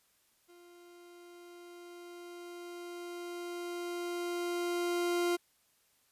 40% pulse tone with level ramp, 349.2 Hz, F4, in tune, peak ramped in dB -55 to -27 dBFS, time 0.48-5.37 s, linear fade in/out 20 ms, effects white hiss -71 dBFS RMS until 6.11 s + resampled to 32000 Hz

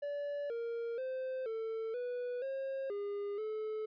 triangle tone with pitch steps, 576 / 465.7 / 519 / 446.6 / 491.6 / 538 / 406.4 / 432.8 Hz, D5 / A#4 / C5 / A4 / B4 / C5 / G#4 / A4, -34 / -2 / -14 / +26 / -8 / +48 / -38 / -29 cents, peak -34 dBFS, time 0.02-3.86 s, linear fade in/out 10 ms, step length 480 ms, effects resampled to 11025 Hz

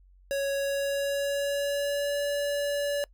square tone with pitch glide, 555 to 573.6 Hz, C#5 to D5, +2 to -41 cents, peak -27 dBFS, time 0.31-3.04 s, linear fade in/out 0 ms, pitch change +57 cents, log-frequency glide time 0.52-2.2 s, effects noise-tail reverb RT60 0.1 s tail -24 dB re dry + added 46 Hz sine -54 dBFS peak until 3.13 s

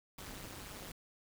pink noise with amplitude modulation, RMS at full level -44 dBFS, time 0.18-0.92 s, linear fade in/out 5 ms, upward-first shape sine, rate 204 Hz, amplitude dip 95%, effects none

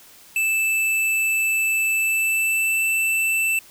square tone with pitch glide, 2637 to 2658 Hz, E7 to E7, 0 to +14 cents, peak -19 dBFS, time 0.36-3.59 s, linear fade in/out 2 ms, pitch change +14 cents, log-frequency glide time 1.93-2.84 s, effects white hiss -48 dBFS RMS until 3.7 s

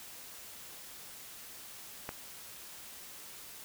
click, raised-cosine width 0.5 ms, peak -22 dBFS, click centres 2.091 s, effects white hiss -49 dBFS RMS until 3.64 s

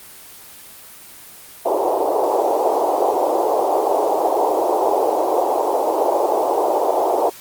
white band-pass noise, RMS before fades -18 dBFS, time 1.65-7.3 s, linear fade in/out 10 ms, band 340 to 900 Hz, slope 48 dB/octave, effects white hiss -40 dBFS RMS until 7.4 s + Opus 24 kbps

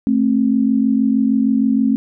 sine tone pair together, 220 / 266.4 Hz, A3 / C4, 0 / +31 cents, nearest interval minor third, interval 331 cents, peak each -15 dBFS, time 0.07-1.96 s, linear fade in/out 0 ms, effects none

